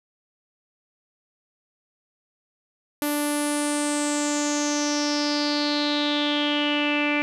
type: tone with low-pass filter sweep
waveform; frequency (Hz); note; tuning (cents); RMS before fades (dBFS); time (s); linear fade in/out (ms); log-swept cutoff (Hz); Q
sawtooth; 293.7; D4; 0; -24; 3.02-7.22; 0; 12000 to 2400; 6.8
effects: none